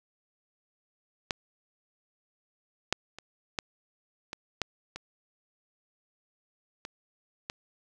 clicks, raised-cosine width 0.2 ms, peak -11 / -7 / -25 / -12 / -19 / -11 / -21 / -21 / -17 dBFS, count 9, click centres 1.308 / 2.926 / 3.186 / 3.588 / 4.331 / 4.617 / 4.96 / 6.851 / 7.499 s, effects none

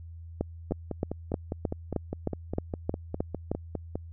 two click trains, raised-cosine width 2 ms, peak -14 / -18 dBFS, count 11 / 17, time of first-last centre 0.41-3.516 / 0.71-3.955 s, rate 3.22 / 4.93 Hz, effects added 83 Hz sine -41 dBFS peak until 4.12 s

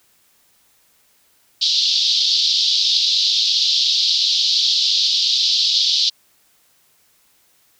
white band-pass noise, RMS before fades -17 dBFS, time 1.61-6.1 s, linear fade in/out 10 ms, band 3400 to 4900 Hz, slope 48 dB/octave, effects white hiss -58 dBFS RMS until 7.79 s

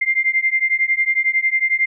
sine beating tone pair, 2093 / 2104 Hz, C7 / C7, 0 / +9 cents, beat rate 11 Hz, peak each -18 / -18 dBFS, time 0.01-1.86 s, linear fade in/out 10 ms, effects none

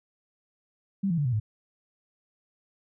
sine tone with pitch steps, 196 / 168.67 / 145.15 / 124.91 / 107.49 Hz, G3 / E3 / D3 / B2 / A2, 0 / +40 / -20 / +20 / -40 cents, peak -23 dBFS, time 1.03-1.4 s, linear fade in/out 10 ms, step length 74 ms, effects none

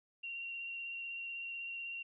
sine tone with vibrato, 2753 Hz, F7, 25 cents flat, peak -40 dBFS, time 0.23-2.03 s, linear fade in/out 10 ms, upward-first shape sine, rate 16 Hz, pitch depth 16 cents each way, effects none

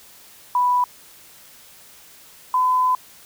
sine tone pair in turn, 987.8 / 1011.5 Hz, B5 / B5, 0 / +41 cents, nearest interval unison, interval 41 cents, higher second, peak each -15 dBFS, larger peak neither, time 0.55-0.84 / 2.54-2.95 s, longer second, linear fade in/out 2 ms, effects white hiss -47 dBFS RMS until 3.25 s

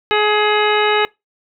harmonic tone with a mistuned harmonic, 421.9 Hz, G#4, 27 cents sharp, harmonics 1 / 2 / 3 / 4 / 5 / 6 / 7 / 9, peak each -16 / -19 / -21 / -22 / -23 / -24 / -24 / -26 dBFS, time 0.11-1.05 s, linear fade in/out 0 ms, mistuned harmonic 4, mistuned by -16 cents, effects noise-tail reverb RT60 0.2 s tail -23 dB re dry

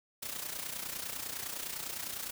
white noise with amplitude modulation, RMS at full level -37 dBFS, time 0.22-2.31 s, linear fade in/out 10 ms, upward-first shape sine, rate 29.9 Hz, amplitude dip 65%, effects none

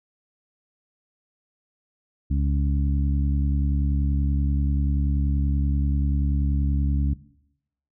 harmonic tone, 70.4 Hz, C#2, 27 cents sharp, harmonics 1 / 2 / 3 / 4, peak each -21 / -27 / -31 / -33 dBFS, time 2.3-7.14 s, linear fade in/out 10 ms, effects noise-tail reverb RT60 0.8 s tail -18 dB re dry

